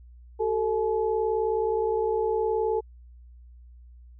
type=tone cluster; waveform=sine; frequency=384.9 / 444.2 / 855 Hz; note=G4 / A4 / A5; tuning=-32 / +16 / -50 cents; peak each=-30 / -24 / -31 dBFS; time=0.39-2.81 s; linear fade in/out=20 ms; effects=added 60 Hz sine -46 dBFS peak until 4.19 s

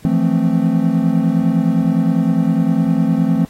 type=chord; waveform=triangle; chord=F major seventh; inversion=third; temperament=equal; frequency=164.81 / 174.61 / 220 / 261.6 Hz; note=E3 / F3 / A3 / C4; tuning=0 / 0 / 0 / 0 cents; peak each=-16 dBFS; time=0.05-3.45 s; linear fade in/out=0 ms; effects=pink hiss -47 dBFS RMS until 3.49 s + AAC 48 kbps

